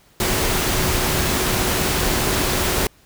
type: tone in noise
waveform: sine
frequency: 370 Hz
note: F#4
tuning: in tune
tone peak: -29 dBFS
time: 0.2-2.87 s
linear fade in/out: 2 ms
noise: pink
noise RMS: -20 dBFS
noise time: 0.2-2.87 s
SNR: -12 dB
effects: pink hiss -54 dBFS RMS until 3.05 s